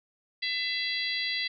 harmonic tone, 670 Hz, E5, 28 cents sharp, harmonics 3 / 4 / 5 / 6 / 7, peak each -32 / -38 / -35 / -35 / -35 dBFS, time 0.42-1.48 s, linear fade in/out 10 ms, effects none

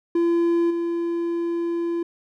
triangle tone with level steps, 340 Hz, F4, 46 cents flat, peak -15 / -20 dBFS, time 0.15-2.03 s, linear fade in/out 5 ms, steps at 0.7 s, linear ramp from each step 10 ms, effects none

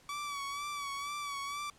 sawtooth tone with vibrato, 1143 Hz, D6, 47 cents flat, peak -33 dBFS, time 0.09-1.7 s, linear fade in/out 2 ms, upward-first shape sine, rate 2.1 Hz, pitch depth 47 cents each way, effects pink hiss -62 dBFS RMS until 1.78 s + low-pass 10000 Hz 12 dB/octave

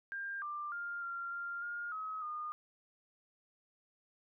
sine tone with pitch steps, 1598 / 1187 / 1402 / 1383 / 1393 / 1417 / 1275 / 1221 Hz, G6 / D6 / F6 / F6 / F6 / F6 / D#6 / D#6, +33 / +18 / +6 / -17 / -5 / +25 / +42 / -33 cents, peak -38 dBFS, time 0.12-2.52 s, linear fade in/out 0 ms, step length 300 ms, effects none

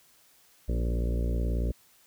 harmonic tone with a mistuned harmonic, 58.5 Hz, A#1, 7 cents sharp, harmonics 1 / 2 / 3 / 4 / 5 / 6 / 7 / 8 / 9 / 10, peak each -26 / -36 / -38 / -40 / -43 / -43 / -43 / -44 / -46 / -46 dBFS, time 0.68-1.72 s, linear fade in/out 10 ms, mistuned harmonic 4, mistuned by +40 cents, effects white hiss -61 dBFS RMS until 2.06 s

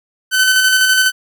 sawtooth tone with tremolo, 1520 Hz, F#6, 46 cents sharp, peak -5 dBFS, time 0.31-1.12 s, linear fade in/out 50 ms, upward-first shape square, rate 12 Hz, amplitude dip 30%, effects none

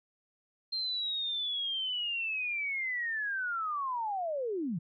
sine linear sweep, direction down, 4186 to 146.8 Hz, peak -31 dBFS, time 0.72-4.79 s, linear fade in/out 10 ms, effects none

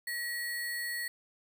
sine tone with sample-and-hold, 1914 Hz, A#6, 45 cents sharp, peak -33 dBFS, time 0.07-1.08 s, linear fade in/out 5 ms, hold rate 6300 Hz, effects none

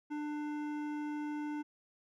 sine tone with hard clipping, 297.8 Hz, D4, 24 cents sharp, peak -38 dBFS, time 0.1-1.63 s, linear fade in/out 20 ms, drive 13 dB, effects none

